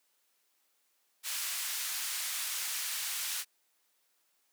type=band-pass noise; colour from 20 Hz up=white; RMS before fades=-36 dBFS; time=1.23-3.45 s; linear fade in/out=50 ms; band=1400 to 13000 Hz; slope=12 dB/octave; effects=white hiss -74 dBFS RMS until 4.52 s + high-pass 300 Hz 12 dB/octave